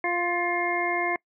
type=harmonic tone with a mistuned harmonic; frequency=349.2 Hz; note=F4; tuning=in tune; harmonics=1 / 2 / 3 / 5 / 6; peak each=-30 / -29 / -32 / -33 / -28 dBFS; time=0.04-1.16 s; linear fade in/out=2 ms; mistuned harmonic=6; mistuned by=+24 cents; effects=noise-tail reverb RT60 0.1 s tail -25 dB re dry